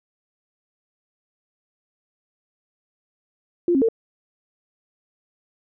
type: tone with pitch steps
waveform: sine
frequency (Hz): 348 / 269.1 / 452.8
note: F4 / C4 / A4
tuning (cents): -6 / +49 / +50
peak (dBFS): -15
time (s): 3.68-3.887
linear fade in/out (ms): 2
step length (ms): 69
effects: none